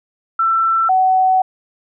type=tone pair in turn; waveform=sine; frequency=1338 / 750.9 Hz; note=E6 / F#5; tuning=+25 / +25 cents; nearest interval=minor seventh; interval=1000 cents; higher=first; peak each=-12 / -10 dBFS; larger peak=second; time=0.39-0.89 / 0.89-1.42 s; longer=second; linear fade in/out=5 ms; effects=none